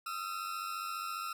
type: tone pair together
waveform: 40% pulse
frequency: 1259 / 1353.7 Hz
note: D#6 / E6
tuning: +20 / +46 cents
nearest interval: minor second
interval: 126 cents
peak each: -40 / -38 dBFS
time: 0.06-1.33 s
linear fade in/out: 5 ms
effects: none